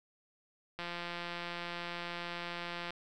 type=click train; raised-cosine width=0.3 ms; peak=-24 dBFS; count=367; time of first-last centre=0.79-2.906 s; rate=173 Hz; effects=none